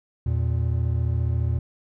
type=tone pair together; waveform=triangle; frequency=81.98 / 116.54 Hz; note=E2 / A#2; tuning=-9 / 0 cents; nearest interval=tritone; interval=609 cents; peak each=-21 / -22 dBFS; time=0.26-1.59 s; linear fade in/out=5 ms; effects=none